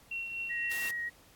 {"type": "tone with tremolo", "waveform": "sine", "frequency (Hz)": 2729, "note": "F7", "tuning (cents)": -41, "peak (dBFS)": -33, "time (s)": [0.11, 0.89], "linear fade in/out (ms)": 5, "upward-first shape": "triangle", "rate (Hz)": 4.1, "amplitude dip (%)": 45}
{"type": "tone with vibrato", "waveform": "sine", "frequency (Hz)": 1892, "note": "A#6", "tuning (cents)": 25, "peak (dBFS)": -33, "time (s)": [0.49, 1.1], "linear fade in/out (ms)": 20, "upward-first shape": "sine", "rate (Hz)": 7.1, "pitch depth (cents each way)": 9}
{"type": "noise", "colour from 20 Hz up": "white", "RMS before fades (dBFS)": -41, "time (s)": [0.71, 0.91], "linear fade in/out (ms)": 5}
{"effects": ["pink hiss -60 dBFS RMS until 1.35 s", "AAC 64 kbps"]}